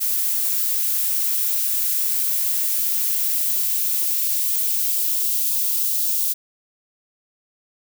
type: noise with high-pass filter sweep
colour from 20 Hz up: violet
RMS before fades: -21 dBFS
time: 0-6.34 s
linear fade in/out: 20 ms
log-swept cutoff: 780 to 3500 Hz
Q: 1
effects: none